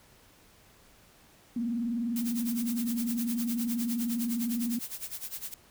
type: tone with vibrato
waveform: sine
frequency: 234.8 Hz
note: A#3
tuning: 13 cents sharp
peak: -28 dBFS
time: 1.56-4.79 s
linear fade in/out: 5 ms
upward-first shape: sine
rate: 20 Hz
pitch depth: 99 cents each way
type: noise with tremolo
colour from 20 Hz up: blue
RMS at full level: -36 dBFS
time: 2.16-5.54 s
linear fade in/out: 2 ms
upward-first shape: sine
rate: 9.8 Hz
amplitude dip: 85%
effects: pink hiss -59 dBFS RMS until 5.7 s